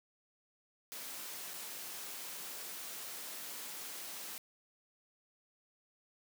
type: noise with dropouts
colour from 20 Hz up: white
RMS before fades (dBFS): -45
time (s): 0.92-4.38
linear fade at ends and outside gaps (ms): 0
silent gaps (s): 1.535-1.539
effects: high-pass 200 Hz 12 dB/octave